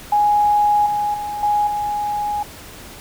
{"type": "tone with level steps", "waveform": "sine", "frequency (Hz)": 830.6, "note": "G#5", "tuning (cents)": 0, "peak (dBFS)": [-12, -17, -23, -14, -19], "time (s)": [0.12, 2.43], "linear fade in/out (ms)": 5, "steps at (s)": [0.86, 1.14, 1.43, 1.67], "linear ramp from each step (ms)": 2, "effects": ["pink hiss -38 dBFS RMS until 3 s"]}